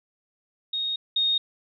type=tone pair in turn; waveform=sine; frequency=3729 / 3713 Hz; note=A#7 / A#7; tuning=0 / -8 cents; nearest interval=unison; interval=8 cents; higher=first; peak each=-25 / -20 dBFS; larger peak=second; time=0.73-0.96 / 1.16-1.38 s; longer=first; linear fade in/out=5 ms; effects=none